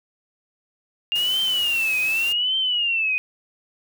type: tone with vibrato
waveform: sine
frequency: 2794 Hz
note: F7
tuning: in tune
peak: -19 dBFS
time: 1.12-3.18 s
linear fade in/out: 0 ms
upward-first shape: triangle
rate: 0.86 Hz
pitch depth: 200 cents each way
type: noise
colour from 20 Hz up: white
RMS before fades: -35 dBFS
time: 1.15-2.33 s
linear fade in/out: 10 ms
effects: none